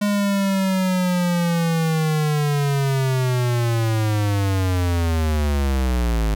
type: linear sweep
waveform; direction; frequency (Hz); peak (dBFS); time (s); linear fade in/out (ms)
square; down; 206.8 to 51.91; -18; 0.01-6.35; 10
effects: none